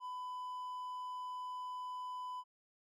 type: tone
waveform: triangle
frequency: 1001 Hz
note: B5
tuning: 23 cents sharp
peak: -39 dBFS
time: 0-2.44 s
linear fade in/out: 50 ms
effects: none